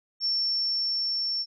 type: tone with level ramp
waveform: sine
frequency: 5430 Hz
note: F8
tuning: 50 cents flat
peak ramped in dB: -23 to -26 dBFS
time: 0.2-1.46 s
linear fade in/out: 50 ms
effects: none